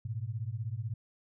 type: beating tone pair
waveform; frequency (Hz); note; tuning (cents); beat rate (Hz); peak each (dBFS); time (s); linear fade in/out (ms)
sine; 105 / 121; G#2 / B2; +19 / -35; 16; -36 / -37; 0.05-0.94; 5
effects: none